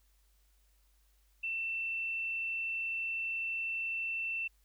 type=tone; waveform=sine; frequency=2682 Hz; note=E7; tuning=29 cents sharp; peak=-33 dBFS; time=1.43-4.48 s; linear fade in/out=10 ms; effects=added 50 Hz sine -66 dBFS peak until 4.64 s + white hiss -74 dBFS RMS until 4.64 s